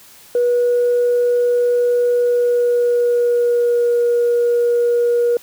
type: tone with pitch glide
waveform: sine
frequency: 485.2 to 477.4 Hz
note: B4 to A#4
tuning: -31 to +41 cents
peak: -11 dBFS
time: 0.35-5.37 s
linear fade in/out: 2 ms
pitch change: -28 cents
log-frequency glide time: 2.14-3.96 s
effects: tanh soft clip ceiling -9 dBFS + white hiss -44 dBFS RMS until 5.42 s